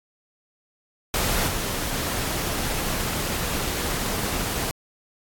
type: noise with level steps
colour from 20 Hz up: pink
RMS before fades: -23 / -27 dBFS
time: 1.14-4.71 s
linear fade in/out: 0 ms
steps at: 1.47 s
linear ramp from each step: 20 ms
effects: AAC 64 kbps